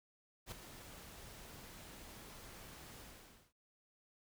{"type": "noise with ADSR envelope", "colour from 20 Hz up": "pink", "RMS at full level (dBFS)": -45, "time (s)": [0.46, 3.53], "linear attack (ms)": 59, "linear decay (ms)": 4, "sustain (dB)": -9, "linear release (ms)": 530, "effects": []}